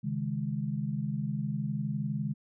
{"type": "chord", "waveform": "sine", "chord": "C# suspended second", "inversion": "none", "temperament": "equal with one note detuned", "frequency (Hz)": [135.82, 155.56, 207.7], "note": ["C#3", "D#3", "G#3"], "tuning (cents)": [-35, 0, 0], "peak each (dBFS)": -34, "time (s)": [0.03, 2.34], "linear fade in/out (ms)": 20, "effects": []}